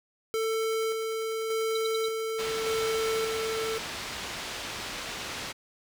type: tone with tremolo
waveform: square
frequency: 444.9 Hz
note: A4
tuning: 19 cents sharp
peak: -27 dBFS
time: 0.34-3.78 s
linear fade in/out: 0 ms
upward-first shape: square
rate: 0.86 Hz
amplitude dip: 30%
type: tone bursts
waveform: sine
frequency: 3953 Hz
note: B7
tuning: 1 cent sharp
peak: -31 dBFS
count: 4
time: 1.75-2.06 s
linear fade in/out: 5 ms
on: 22 ms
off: 74 ms
type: low-pass noise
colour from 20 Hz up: white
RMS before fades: -37 dBFS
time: 2.38-5.53 s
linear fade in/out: 20 ms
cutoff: 4300 Hz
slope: 12 dB/octave
effects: none